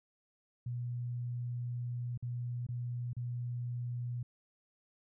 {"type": "tone with dropouts", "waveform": "sine", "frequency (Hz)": 121.5, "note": "B2", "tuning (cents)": -28, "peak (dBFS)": -35, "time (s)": [0.66, 4.23], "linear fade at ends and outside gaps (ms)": 5, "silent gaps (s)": [[2.176, 2.225], [2.667, 2.687], [3.132, 3.166]], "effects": []}